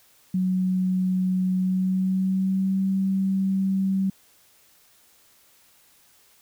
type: tone with pitch glide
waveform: sine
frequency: 185.2 to 192.17 Hz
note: F#3 to G3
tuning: +2 to -34 cents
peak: -20 dBFS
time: 0.34-4.1 s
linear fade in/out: 5 ms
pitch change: +64 cents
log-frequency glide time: 1.56-2.83 s
effects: white hiss -58 dBFS RMS until 6.41 s